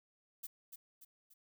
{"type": "noise with echo", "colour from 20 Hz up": "violet", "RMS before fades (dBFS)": -44, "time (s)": [0.43, 0.47], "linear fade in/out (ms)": 10, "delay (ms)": 290, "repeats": 3, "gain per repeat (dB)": -6, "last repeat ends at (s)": 1.34, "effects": []}